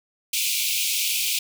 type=high-pass noise; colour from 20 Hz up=pink; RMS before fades=-24 dBFS; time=0.33-1.39 s; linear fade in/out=5 ms; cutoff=2300 Hz; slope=96 dB/octave; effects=none